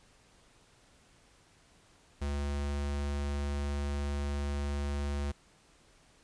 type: tone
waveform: square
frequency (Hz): 71.5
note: D2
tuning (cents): -46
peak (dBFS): -32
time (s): 2.21-5.32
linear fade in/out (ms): 10
effects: pink hiss -63 dBFS RMS until 6.23 s + resampled to 22050 Hz